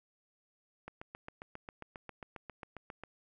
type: click train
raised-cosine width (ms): 0.5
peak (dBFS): -29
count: 17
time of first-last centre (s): 0.88-3.036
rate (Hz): 7.42
effects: none